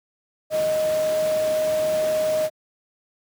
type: tone in noise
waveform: sine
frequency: 622.3 Hz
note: D#5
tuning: in tune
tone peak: -19 dBFS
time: 0.5-2.5 s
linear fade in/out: 50 ms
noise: pink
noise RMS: -33 dBFS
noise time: 0.5-2.5 s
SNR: +11 dB
effects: high-pass 150 Hz 12 dB/octave